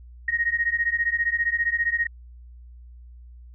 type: beating tone pair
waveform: sine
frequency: 1864.7 / 1879.7 Hz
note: A#6 / A#6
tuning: 0 / +14 cents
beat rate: 15 Hz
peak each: -24 dBFS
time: 0.28-2.07 s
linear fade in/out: 5 ms
effects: added 60 Hz sine -42 dBFS peak until 3.54 s